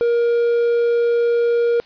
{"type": "tone with quantisation", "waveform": "triangle", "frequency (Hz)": 471.7, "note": "A#4", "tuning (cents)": 20, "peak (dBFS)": -12, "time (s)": [0.01, 1.8], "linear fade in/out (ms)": 0, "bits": 7, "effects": ["white hiss -48 dBFS RMS until 1.85 s", "resampled to 11025 Hz"]}